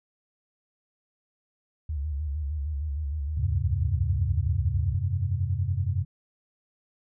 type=tone with vibrato; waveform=sine; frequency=73.42 Hz; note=D2; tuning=in tune; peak=-27 dBFS; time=1.89-4.95 s; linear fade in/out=5 ms; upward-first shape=square; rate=6.5 Hz; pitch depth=91 cents each way
type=chord; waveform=sine; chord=F suspended second; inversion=none; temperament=equal; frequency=87.31 / 98 / 130.81 Hz; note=F2 / G2 / C3; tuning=0 / 0 / 0 cents; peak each=-28 / -27 / -31 dBFS; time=3.37-6.05 s; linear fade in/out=10 ms
effects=none